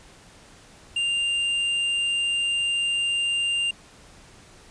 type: tone with hard clipping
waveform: sine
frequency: 2794 Hz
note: F7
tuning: in tune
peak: -23 dBFS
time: 0.96-3.71 s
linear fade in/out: 5 ms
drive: 5 dB
effects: pink hiss -50 dBFS RMS until 4.7 s + resampled to 22050 Hz